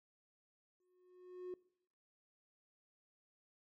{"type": "tone with exponential growth", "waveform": "triangle", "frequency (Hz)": 363.3, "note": "F#4", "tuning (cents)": -32, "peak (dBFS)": -38, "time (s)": [0.8, 1.54], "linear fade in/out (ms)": 2, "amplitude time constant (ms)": 160, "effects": ["noise-tail reverb RT60 0.7 s tail -24 dB re dry", "tanh soft clip ceiling -38 dBFS"]}